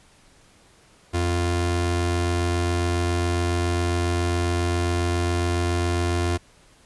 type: tone pair together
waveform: sawtooth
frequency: 87.31 / 174.62 Hz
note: F2 / F3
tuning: 0 / 0 cents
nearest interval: octave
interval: 1200 cents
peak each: -17 / -21 dBFS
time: 1.13-6.38 s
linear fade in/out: 20 ms
effects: pink hiss -55 dBFS RMS until 6.85 s + resampled to 24000 Hz